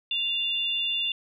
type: tone pair together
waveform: sine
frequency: 2794 / 3520 Hz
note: F7 / A7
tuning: 0 / 0 cents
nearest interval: major third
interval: 400 cents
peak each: -27 / -28 dBFS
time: 0.11-1.12 s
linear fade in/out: 2 ms
effects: none